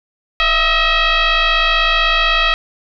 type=tone with frequency modulation; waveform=sine; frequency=671 Hz; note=E5; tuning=31 cents sharp; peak=-11 dBFS; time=0.4-2.54 s; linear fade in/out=0 ms; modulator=643 Hz; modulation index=4.9; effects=none